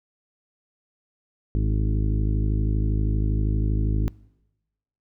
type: harmonic tone with a mistuned harmonic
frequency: 52.6 Hz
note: G#1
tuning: 23 cents sharp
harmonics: 1 / 2 / 3 / 4 / 5 / 6 / 7 / 8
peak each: -21 / -25 / -33 / -33 / -37 / -35 / -41 / -43 dBFS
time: 1.55-4.08 s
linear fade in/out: 0 ms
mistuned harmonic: 6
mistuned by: -23 cents
effects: noise-tail reverb RT60 1.0 s tail -24 dB re dry